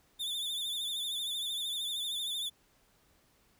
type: tone with vibrato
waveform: 45% pulse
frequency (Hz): 3541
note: A7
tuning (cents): +10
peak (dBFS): -33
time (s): 0.19-2.5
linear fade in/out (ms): 20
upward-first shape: triangle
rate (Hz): 13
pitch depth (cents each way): 82
effects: pink hiss -68 dBFS RMS until 3.59 s